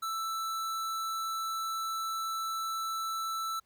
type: tone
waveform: square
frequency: 1323 Hz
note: E6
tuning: 6 cents sharp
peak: -33 dBFS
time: 0.02-3.6 s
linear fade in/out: 10 ms
effects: pink hiss -74 dBFS RMS until 3.65 s